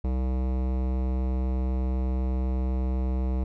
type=tone with hard clipping; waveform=sine; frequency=64 Hz; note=C2; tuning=38 cents flat; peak=-26 dBFS; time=0.04-3.44 s; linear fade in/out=5 ms; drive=18 dB; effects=none